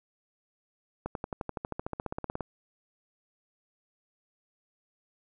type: accelerating click train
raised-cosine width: 1 ms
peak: -19 dBFS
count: 20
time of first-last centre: 1.06-2.407 s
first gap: 92 ms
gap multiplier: 0.97
effects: none